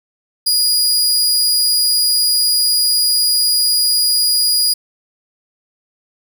sawtooth tone, 4888 Hz, D#8, 32 cents flat, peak -9 dBFS, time 0.46-4.74 s, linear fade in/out 10 ms, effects none

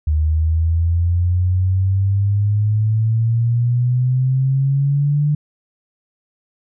sine exponential sweep, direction up, 75.9 to 149.2 Hz, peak -13 dBFS, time 0.07-5.35 s, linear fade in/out 5 ms, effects none

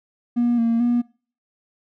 triangle tone with pitch steps, 239.5 / 230.8 / 240.4 Hz, A#3 / A#3 / B3, +47 / -17 / -46 cents, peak -13 dBFS, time 0.36-1.02 s, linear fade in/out 20 ms, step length 220 ms, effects noise-tail reverb RT60 0.4 s tail -24 dB re dry + tanh soft clip ceiling -12 dBFS

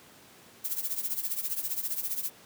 violet noise with tremolo, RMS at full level -29 dBFS, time 0.64-2.3 s, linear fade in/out 10 ms, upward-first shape triangle, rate 15 Hz, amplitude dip 85%, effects pink hiss -54 dBFS RMS until 2.45 s + high-pass 150 Hz 12 dB/octave

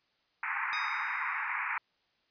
white band-pass noise, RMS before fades -34 dBFS, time 0.43-1.78 s, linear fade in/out 2 ms, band 840 to 2400 Hz, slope 96 dB/octave
15% pulse tone with exponential decay, 1244.5 Hz, D#6, in tune, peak -27 dBFS, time 0.73-1.56 s, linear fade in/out 0 ms, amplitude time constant 180 ms
effects white hiss -73 dBFS RMS until 2.3 s + resampled to 11025 Hz

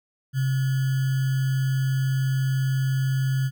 sine tone with sample-and-hold, 133 Hz, C3, 29 cents sharp, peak -20 dBFS, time 0.33-3.51 s, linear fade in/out 50 ms, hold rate 1575 Hz, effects none

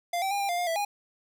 square tone with pitch steps, 696 / 773 / 807 / 797 / 700 / 708 / 660 / 819 Hz, F5 / G5 / G#5 / G5 / F5 / F5 / E5 / G#5, -6 / -24 / -50 / +28 / +4 / +23 / +2 / -24 cents, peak -27 dBFS, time 0.13-0.85 s, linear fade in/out 5 ms, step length 90 ms, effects none

